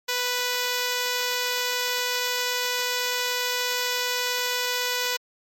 5% pulse tone, 493.9 Hz, B4, in tune, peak -12 dBFS, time 0.08-5.17 s, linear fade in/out 10 ms, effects MP3 64 kbps

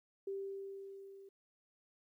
sine tone with level ramp, 392 Hz, G4, in tune, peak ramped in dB -37 to -53 dBFS, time 0.27-1.29 s, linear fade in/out 5 ms, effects 13-bit

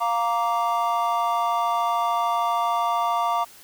triangle chord, Bb major, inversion second, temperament just, 699.2 / 932.3 / 1165.4 Hz, F5 / Bb5 / D6, +2 / 0 / -14 cents, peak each -23 dBFS, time 0-3.45 s, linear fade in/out 20 ms, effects white hiss -48 dBFS RMS until 3.63 s

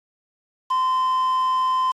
triangle tone with quantisation, 1031 Hz, C6, 26 cents flat, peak -16 dBFS, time 0.7-1.92 s, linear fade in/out 10 ms, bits 6, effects low-pass 7000 Hz 12 dB/octave + AAC 64 kbps

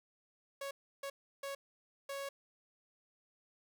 sawtooth tone bursts at uneven times, 554.4 Hz, C#5, in tune, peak -36 dBFS, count 4, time 0.61-0.71 / 1.03-1.1 / 1.43-1.55 / 2.09-2.29 s, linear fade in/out 5 ms, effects none

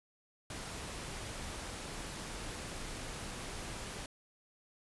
pink noise, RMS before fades -43 dBFS, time 0.5-4.06 s, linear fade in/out 2 ms, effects resampled to 24000 Hz

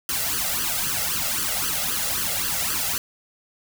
white noise with flanger, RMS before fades -25 dBFS, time 0.09-2.98 s, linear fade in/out 2 ms, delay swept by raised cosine 0.64 to 1.52 ms, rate 3.8 Hz, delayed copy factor +0.9, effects none

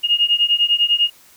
sine beating tone pair, 2847 / 2857 Hz, F7 / F7, +33 / +39 cents, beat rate 10 Hz, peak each -17 / -16 dBFS, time 0.03-1.1 s, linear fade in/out 20 ms, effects white hiss -49 dBFS RMS until 1.36 s

